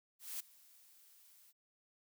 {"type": "noise with ADSR envelope", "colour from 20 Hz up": "blue", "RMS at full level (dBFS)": -41, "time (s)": [0.19, 1.53], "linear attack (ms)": 210, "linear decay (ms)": 6, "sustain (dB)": -23, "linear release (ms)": 36, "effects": []}